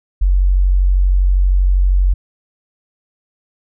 sine tone, 46.31 Hz, F#1, 2 cents sharp, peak -9 dBFS, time 0.21-2.14 s, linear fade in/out 10 ms, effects none

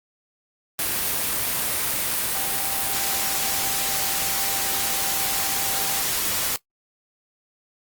sine tone in noise, 784 Hz, G5, in tune, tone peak -34 dBFS, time 2.35-6.02 s, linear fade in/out 0 ms, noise white, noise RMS -24 dBFS, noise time 0.79-6.56 s, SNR -13 dB, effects noise-tail reverb RT60 0.1 s tail -19 dB re dry + Opus 32 kbps

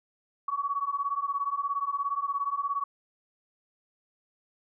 sine beating tone pair, 1117 / 1134 Hz, C#6 / C#6, +13 / +39 cents, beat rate 17 Hz, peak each -31 / -30 dBFS, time 0.48-2.84 s, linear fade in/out 5 ms, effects none

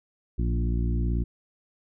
harmonic tone with a mistuned harmonic, 58.27 Hz, A#1, in tune, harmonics 1 / 2 / 3 / 4 / 5 / 6, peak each -24 / -30 / -34 / -36 / -38 / -40 dBFS, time 0.38-1.24 s, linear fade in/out 10 ms, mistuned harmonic 3, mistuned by +25 cents, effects none

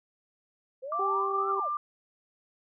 sine linear two-way sweep, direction up then down, 499.7 to 1373 to 499.7 Hz, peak -35 dBFS, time 0.82-1.69 s, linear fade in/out 20 ms, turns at 1.5 s
sine tone with pitch glide, 1174.7 to 1189 Hz, D6 to D6, 0 to +21 cents, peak -28 dBFS, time 0.92-1.77 s, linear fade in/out 2 ms, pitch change +21 cents, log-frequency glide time 1.08-1.63 s
harmonic tone, 392 Hz, G4, in tune, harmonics 1 / 2 / 3, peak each -32 / -37 / -38 dBFS, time 0.99-1.6 s, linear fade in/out 5 ms
effects none

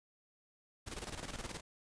pink noise with tremolo, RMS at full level -42 dBFS, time 0.86-1.61 s, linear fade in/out 20 ms, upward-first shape square, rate 19 Hz, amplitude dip 65%, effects resampled to 22050 Hz

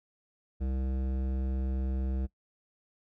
sine tone with hard clipping, 65.41 Hz, C2, in tune, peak -31 dBFS, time 0.6-2.27 s, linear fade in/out 20 ms, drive 14 dB, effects noise-tail reverb RT60 0.1 s tail -21 dB re dry

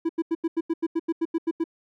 triangle tone bursts, 329.6 Hz, E4, in tune, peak -19 dBFS, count 13, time 0.05-1.641 s, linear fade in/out 10 ms, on 43 ms, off 86 ms, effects none

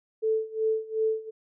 sine tone with tremolo, 440 Hz, A4, in tune, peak -21 dBFS, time 0.22-1.31 s, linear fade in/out 20 ms, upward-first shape sine, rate 2.7 Hz, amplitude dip 90%, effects none

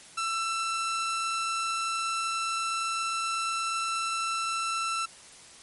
sawtooth tone, 1336 Hz, E6, 23 cents sharp, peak -24 dBFS, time 0.17-5.06 s, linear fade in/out 10 ms, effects white hiss -50 dBFS RMS until 5.62 s + MP3 48 kbps

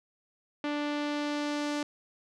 sawtooth tone with low-pass filter sweep, 293.7 Hz, D4, in tune, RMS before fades -32 dBFS, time 0.64-1.83 s, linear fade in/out 2 ms, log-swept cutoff 3200 to 6600 Hz, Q 1.1, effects none

